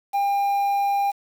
triangle tone with quantisation, 801 Hz, G5, 37 cents sharp, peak -17 dBFS, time 0.13-1.12 s, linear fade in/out 20 ms, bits 7, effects none

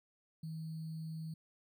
sine tone with sample-and-hold, 159.9 Hz, D#3, 48 cents sharp, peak -40 dBFS, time 0.43-1.34 s, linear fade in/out 5 ms, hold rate 4410 Hz, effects none

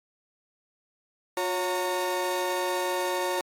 35% pulse tone cluster, 359.4 / 555 / 916 Hz, F4 / C#5 / A#5, +50 / +2 / -31 cents, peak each -29 dBFS, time 1.37-3.41 s, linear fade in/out 2 ms, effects AAC 48 kbps

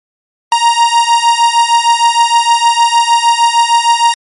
45% pulse beating tone pair, 932.3 / 938.8 Hz, A#5 / A#5, 0 / +12 cents, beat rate 6.5 Hz, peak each -10 dBFS, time 0.52-4.14 s, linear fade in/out 2 ms, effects MP3 48 kbps

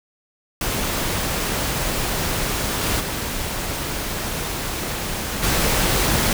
pink noise with level steps, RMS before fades -23 / -21 / -26 / -19 dBFS, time 0.61-6.33 s, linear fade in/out 2 ms, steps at 2.82 / 2.99 / 5.42 s, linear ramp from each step 20 ms, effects none

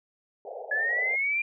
pink band-pass noise, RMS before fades -39 dBFS, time 0.45-1.16 s, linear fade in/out 2 ms, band 430 to 790 Hz, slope 96 dB/octave
sine linear sweep, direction up, 1688 to 2406 Hz, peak -24 dBFS, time 0.71-1.42 s, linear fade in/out 5 ms
effects none

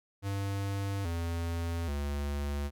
square tone with pitch steps, 99 / 84.22 / 71.64 Hz, G2 / E2 / D2, +18 / +38 / -42 cents, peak -32 dBFS, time 0.22-2.71 s, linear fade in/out 50 ms, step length 830 ms, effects none

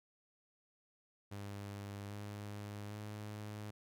sawtooth tone with pitch steps, 100.9 / 103.02 / 105.18 Hz, G#2 / G#2 / G#2, -49 / -13 / +22 cents, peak -40 dBFS, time 1.31-3.71 s, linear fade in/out 10 ms, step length 800 ms, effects none

